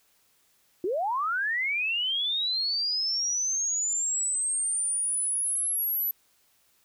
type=linear sweep; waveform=sine; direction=up; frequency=330 to 12000 Hz; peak=-25 dBFS; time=0.84-6.11 s; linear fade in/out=2 ms; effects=white hiss -66 dBFS RMS until 6.84 s